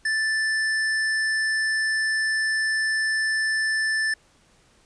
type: tone with tanh clipping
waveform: sine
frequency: 1760 Hz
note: A6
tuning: in tune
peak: -23 dBFS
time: 0.05-4.14 s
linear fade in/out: 5 ms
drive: 17 dB
effects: pink hiss -59 dBFS RMS until 4.85 s + resampled to 22050 Hz